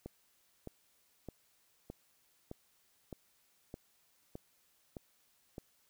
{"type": "click train", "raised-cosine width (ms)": 2, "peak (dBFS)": -30, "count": 10, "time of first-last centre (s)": [0.06, 5.581], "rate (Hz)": 1.63, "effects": ["white hiss -72 dBFS RMS until 5.89 s"]}